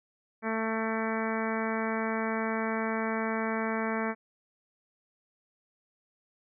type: harmonic tone with a mistuned harmonic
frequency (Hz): 222.5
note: A3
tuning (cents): +20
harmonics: 1 / 2 / 3 / 4 / 5 / 6 / 7 / 8 / 9 / 10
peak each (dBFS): -32 / -35 / -37 / -38 / -39 / -40 / -40 / -41 / -42 / -42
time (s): 0.42-4.15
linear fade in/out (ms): 50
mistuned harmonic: 10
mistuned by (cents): +30
effects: none